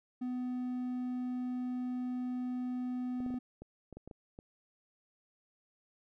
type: tone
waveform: triangle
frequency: 250 Hz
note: B3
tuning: 21 cents sharp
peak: -32 dBFS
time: 0.21-3.39 s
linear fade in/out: 10 ms
type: clicks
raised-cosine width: 2 ms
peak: -34 dBFS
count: 10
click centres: 3.204 / 3.263 / 3.305 / 3.342 / 3.62 / 3.927 / 3.97 / 4.076 / 4.112 / 4.389 s
effects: none